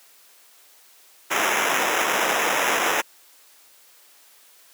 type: noise with sample-and-hold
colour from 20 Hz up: white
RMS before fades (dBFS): -21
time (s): 1.3-3.02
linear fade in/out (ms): 20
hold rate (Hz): 4410
effects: white hiss -53 dBFS RMS until 4.73 s + high-pass 400 Hz 12 dB/octave